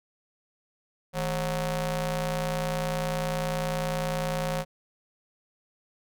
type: ring-modulated tone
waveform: sawtooth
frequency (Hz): 190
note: F#3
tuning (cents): +46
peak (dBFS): -20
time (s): 1.13-4.65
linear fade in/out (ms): 50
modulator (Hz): 350
effects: none